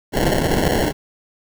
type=noise with sample-and-hold; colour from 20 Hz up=blue; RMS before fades=-18 dBFS; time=0.12-0.93 s; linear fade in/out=50 ms; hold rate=1225 Hz; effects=none